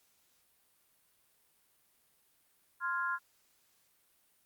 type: chord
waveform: sine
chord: F minor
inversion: second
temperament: equal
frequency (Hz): 1046.5 / 1396.9 / 1661.2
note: C6 / F6 / Ab6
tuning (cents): 0 / 0 / 0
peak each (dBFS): -36 / -34 / -39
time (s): 2.8-3.19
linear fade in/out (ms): 50
effects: white hiss -71 dBFS RMS until 4.45 s + Opus 48 kbps